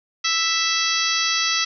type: harmonic tone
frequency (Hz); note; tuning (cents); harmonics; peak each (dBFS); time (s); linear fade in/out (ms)
659.3; E5; 0; 2 / 3 / 4 / 5 / 6 / 7 / 8 / 9; -27 / -27 / -27 / -27 / -27 / -27 / -27 / -27; 0.24-1.65; 10
effects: none